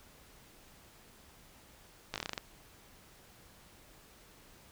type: slowing click train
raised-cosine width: 0.2 ms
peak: -18 dBFS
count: 9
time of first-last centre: 2.14-2.378 s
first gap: 18 ms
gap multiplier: 1.14
effects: pink hiss -59 dBFS RMS until 4.71 s